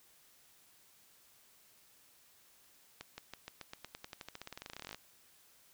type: accelerating click train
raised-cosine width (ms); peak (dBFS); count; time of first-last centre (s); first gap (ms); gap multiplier
0.2; -27; 30; 3.01-4.946; 170; 0.92
effects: white hiss -65 dBFS RMS until 5.73 s